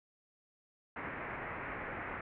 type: low-pass noise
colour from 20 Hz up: white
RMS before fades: -42 dBFS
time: 0.96-2.21 s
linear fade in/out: 5 ms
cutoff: 2200 Hz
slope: 48 dB/octave
effects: none